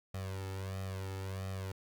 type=tone with flanger; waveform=sawtooth; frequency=95.7 Hz; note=G2; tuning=41 cents flat; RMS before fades=-40 dBFS; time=0.14-1.72 s; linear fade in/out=5 ms; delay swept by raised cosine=1.6 to 2.29 ms; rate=1.5 Hz; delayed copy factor=+1; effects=11-bit